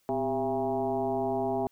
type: tone with frequency modulation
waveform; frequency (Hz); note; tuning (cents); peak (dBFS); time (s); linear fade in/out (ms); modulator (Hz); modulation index
sine; 534; C5; +35; -26; 0.09-1.67; 0; 139; 2.3
effects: white hiss -70 dBFS RMS until 1.71 s